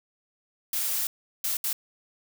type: noise bursts at uneven times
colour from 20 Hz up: blue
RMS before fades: -28 dBFS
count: 3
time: 0.73-1.07 / 1.44-1.57 / 1.64-1.73 s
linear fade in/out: 2 ms
effects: none